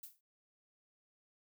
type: noise with exponential decay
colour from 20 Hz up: violet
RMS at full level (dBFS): -45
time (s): 0.03-0.21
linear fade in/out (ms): 5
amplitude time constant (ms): 38
effects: none